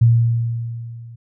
sine tone with level ramp, 116.54 Hz, A#2, in tune, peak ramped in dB -7 to -35 dBFS, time 0.01-1.16 s, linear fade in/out 10 ms, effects none

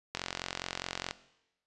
click train, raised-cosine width 0.2 ms, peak -16 dBFS, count 44, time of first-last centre 0.15-1.11 s, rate 44.8 Hz, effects noise-tail reverb RT60 0.9 s tail -17 dB re dry + resampled to 24000 Hz

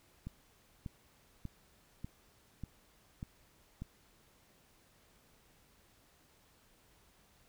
click train, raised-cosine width 5 ms, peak -29 dBFS, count 7, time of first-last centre 0.27-3.82 s, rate 1.69 Hz, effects pink hiss -67 dBFS RMS until 7.48 s

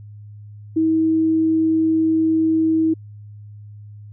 sine tone, 320.7 Hz, E4, 48 cents flat, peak -14 dBFS, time 0.76-2.94 s, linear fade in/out 10 ms, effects added 104 Hz sine -36 dBFS peak until 4.12 s

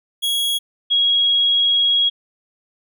45% pulse / sine tone pair in turn, 3322 / 3306 Hz, G#7 / G#7, 0 / -9 cents, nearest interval unison, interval 9 cents, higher first, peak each -17 / -13 dBFS, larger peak second, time 0.22-0.59 / 0.9-2.1 s, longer second, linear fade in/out 20 ms, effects none

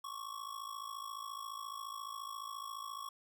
square ring-modulated tone, 1112 Hz, C#6, 5 cents sharp, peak -40 dBFS, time 0.04-3.09 s, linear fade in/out 2 ms, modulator 27.2 Hz, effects none

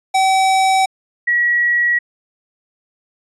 square / sine tone pair in turn, 765 / 1919.9 Hz, G5 / B6, -42 / -49 cents, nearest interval octave + major third, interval 1593 cents, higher second, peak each -12 dBFS, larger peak neither, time 0.14-0.86 / 1.27-1.99 s, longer neither, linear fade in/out 10 ms, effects resampled to 24000 Hz

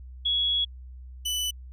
sine / sawtooth tone pair in turn, 3351 / 2985 Hz, G#7 / F#7, +15 / +15 cents, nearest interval major second, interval 200 cents, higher first, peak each -22 / -23 dBFS, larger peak first, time 0.25-0.65 / 1.25-1.51 s, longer first, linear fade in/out 10 ms, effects added 63 Hz sine -40 dBFS peak until 1.72 s + resampled to 32000 Hz

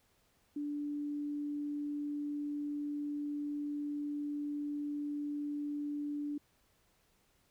sine tone, 292.1 Hz, D4, 9 cents flat, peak -35 dBFS, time 0.56-6.38 s, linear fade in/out 5 ms, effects pink hiss -72 dBFS RMS until 7.5 s

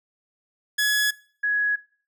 sawtooth / sine tone pair in turn, 1690 / 1673.5 Hz, G#6 / G#6, +30 / +13 cents, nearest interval unison, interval 17 cents, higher first, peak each -16 / -20 dBFS, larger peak first, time 0.78-1.11 / 1.43-1.76 s, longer neither, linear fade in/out 10 ms, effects noise-tail reverb RT60 0.5 s tail -21 dB re dry

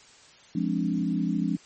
sine chord, D half-diminished seventh, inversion first, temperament equal, 174.61 / 207.7 / 261.6 / 293.7 Hz, F3 / Ab3 / C4 / D4, 0 / 0 / 0 / 0 cents, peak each -28 / -29 / -30 / -30 dBFS, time 0.55-1.57 s, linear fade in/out 5 ms, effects white hiss -53 dBFS RMS until 1.65 s + MP3 32 kbps

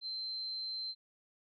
sine tone, 4109 Hz, C8, 32 cents flat, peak -37 dBFS, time 0.01-0.95 s, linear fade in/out 50 ms, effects none

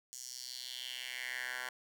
10% pulse tone with high-pass filter sweep, 126 Hz, B2, 35 cents sharp, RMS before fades -43 dBFS, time 0.13-1.69 s, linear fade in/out 0 ms, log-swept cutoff 6600 to 1300 Hz, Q 3.3, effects none

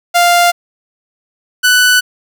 sawtooth tone pair in turn, 698 / 1490.6 Hz, F5 / F#6, -1 / +12 cents, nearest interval octave + minor second, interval 1313 cents, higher second, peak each -3 dBFS, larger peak neither, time 0.14-0.52 / 1.63-2.01 s, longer neither, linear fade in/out 20 ms, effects none

